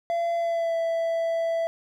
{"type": "tone with pitch glide", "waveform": "triangle", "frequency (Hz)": [680, 662.9], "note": ["F5", "E5"], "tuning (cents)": [-46, 10], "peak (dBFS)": -21, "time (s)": [0.1, 1.67], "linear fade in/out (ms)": 0, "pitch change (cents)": -44, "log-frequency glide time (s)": [0.36, 0.76], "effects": []}